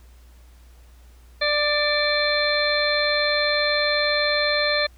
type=harmonic tone with a mistuned harmonic; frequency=592 Hz; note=D5; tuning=14 cents sharp; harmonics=1 / 2 / 3 / 4 / 6 / 7; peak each=-23 / -30 / -25 / -27 / -29 / -25 dBFS; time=1.41-4.87 s; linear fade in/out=10 ms; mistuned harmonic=4; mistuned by=-31 cents; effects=added 60 Hz sine -46 dBFS peak until 4.97 s + pink hiss -58 dBFS RMS until 4.97 s